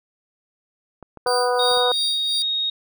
clicks, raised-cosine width 1 ms, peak -25 dBFS, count 5, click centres 1.027 / 1.173 / 1.265 / 1.714 / 1.773 s
harmonic tone, 246.9 Hz, B3, in tune, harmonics 2 / 3 / 4 / 5 / 6, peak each -20 / -24 / -26 / -28 / -30 dBFS, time 1.26-1.92 s, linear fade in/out 2 ms
35% pulse tone with tremolo, 4674 Hz, D8, 9 cents flat, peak -22 dBFS, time 1.27-2.42 s, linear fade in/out 0 ms, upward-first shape sine, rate 2.9 Hz, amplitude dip 80%
sine tone, 3741 Hz, A#7, 5 cents sharp, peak -20 dBFS, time 1.59-2.7 s, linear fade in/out 5 ms
effects none

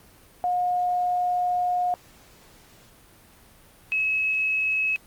sine tone pair in turn, 718 / 2573 Hz, F5 / E7, +48 / -43 cents, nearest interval octave + minor seventh, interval 2209 cents, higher second, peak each -21 dBFS, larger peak neither, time 0.44-1.94 / 3.92-4.96 s, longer first, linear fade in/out 0 ms, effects pink hiss -53 dBFS RMS until 5.06 s + Opus 32 kbps

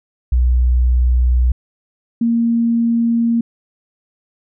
sine tone pair in turn, 61.7 / 232.4 Hz, B1 / A#3, -1 / -5 cents, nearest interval octave + major seventh, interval 2296 cents, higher second, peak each -10 / -12 dBFS, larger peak first, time 0.32-1.52 / 2.21-3.41 s, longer neither, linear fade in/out 5 ms, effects none

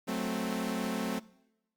sawtooth chord, F# diminished, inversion none, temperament equal, 185 / 220 / 261.6 Hz, F#3 / A3 / C4, 0 / 0 / 0 cents, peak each -33 / -31 / -32 dBFS, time 0.07-1.2 s, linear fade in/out 20 ms, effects noise-tail reverb RT60 0.9 s tail -22 dB re dry + Opus 48 kbps

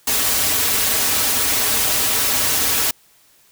white noise with comb filter, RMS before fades -18 dBFS, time 0.07-2.91 s, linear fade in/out 5 ms, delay 5.7 ms, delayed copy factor -0.7, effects white hiss -54 dBFS RMS until 3.51 s

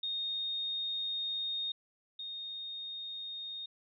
sine tone pair in turn, 3699 / 3699 Hz, A#7 / A#7, -14 / -14 cents, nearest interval unison, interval 0 cents, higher neither, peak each -33 / -39 dBFS, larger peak first, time 0.03-1.72 / 2.19-3.66 s, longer first, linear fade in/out 5 ms, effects none

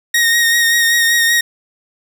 sawtooth tone with vibrato, 1864.7 Hz, A#6, in tune, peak -7 dBFS, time 0.14-1.41 s, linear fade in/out 5 ms, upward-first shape sine, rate 5.2 Hz, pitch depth 25 cents each way, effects 7-bit

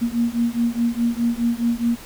sine beating tone pair, 232.8 / 237.6 Hz, A#3 / A#3, -2 / +33 cents, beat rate 4.8 Hz, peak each -21 dBFS, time 0.01-1.96 s, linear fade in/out 20 ms, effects pink hiss -40 dBFS RMS until 2.05 s

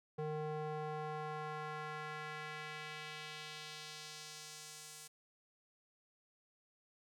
square tone with band-pass filter sweep, 153.1 Hz, D#3, 28 cents flat, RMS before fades -45 dBFS, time 0.18-5.08 s, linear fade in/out 10 ms, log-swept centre 480 to 8800 Hz, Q 1.2, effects none

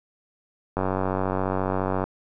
click train, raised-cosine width 1 ms, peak -11 dBFS, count 121, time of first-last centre 0.77-2.04 s, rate 94.5 Hz, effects none

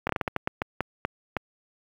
slowing click train, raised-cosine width 0.5 ms, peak -10 dBFS, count 12, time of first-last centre 0.07-1.367 s, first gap 23 ms, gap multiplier 1.3, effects high-pass 60 Hz 12 dB/octave + 8-bit

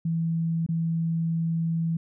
sine tone with dropouts, 164.81 Hz, E3, in tune, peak -23 dBFS, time 0.05-1.97 s, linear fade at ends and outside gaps 5 ms, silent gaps 0.664-0.688 s, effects none

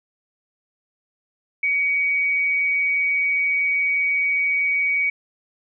sine tone with amplitude modulation, 2257 Hz, C#7, 31 cents sharp, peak -16 dBFS, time 1.63-5.1 s, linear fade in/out 5 ms, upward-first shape sine, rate 165 Hz, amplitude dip 35%, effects none

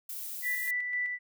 violet noise, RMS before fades -39 dBFS, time 0.09-0.71 s, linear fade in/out 5 ms
sine tone with tremolo, 1975.5 Hz, B6, in tune, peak -28 dBFS, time 0.42-1.19 s, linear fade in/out 50 ms, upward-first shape square, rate 3.9 Hz, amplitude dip 35%
effects none

